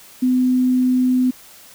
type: tone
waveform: sine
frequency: 253.6 Hz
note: B3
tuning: 46 cents sharp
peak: -13 dBFS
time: 0.22-1.31 s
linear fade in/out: 10 ms
effects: white hiss -44 dBFS RMS until 1.74 s